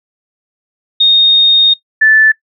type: tone pair in turn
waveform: sine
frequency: 3701 / 1752.2 Hz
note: A#7 / A6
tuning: -13 / -8 cents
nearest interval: octave + minor second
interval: 1295 cents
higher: first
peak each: -4 dBFS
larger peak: neither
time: 1-1.74 / 2.01-2.32 s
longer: first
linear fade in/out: 10 ms
effects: noise-tail reverb RT60 0.1 s tail -19 dB re dry